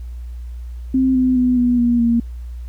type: tone with pitch steps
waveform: sine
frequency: 261.6 / 255.8 / 250.1 / 244.5 / 239.1 / 233.7 Hz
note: C4 / C4 / B3 / B3 / A#3 / A#3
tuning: 0 / -39 / +22 / -17 / +44 / +5 cents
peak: -12 dBFS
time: 0.94-2.2 s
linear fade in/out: 5 ms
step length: 210 ms
effects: added 60 Hz sine -27 dBFS peak until 2.68 s + pink hiss -56 dBFS RMS until 2.68 s